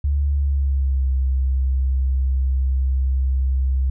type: tone with pitch glide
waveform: sine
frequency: 71.2 to 65.67 Hz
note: C#2 to C2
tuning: +47 to +7 cents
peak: -16 dBFS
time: 0.04-3.9 s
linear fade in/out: 5 ms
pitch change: -140 cents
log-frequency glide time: 0.31-1.1 s
effects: none